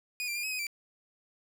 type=tone with pitch steps; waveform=sawtooth; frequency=2470 / 2366 / 2409 / 2552 / 2509 / 2340 Hz; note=D#7 / D7 / D7 / D#7 / D#7 / D7; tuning=-13 / +12 / +43 / +43 / +14 / -7 cents; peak=-29 dBFS; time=0.2-0.668 s; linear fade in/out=0 ms; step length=78 ms; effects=none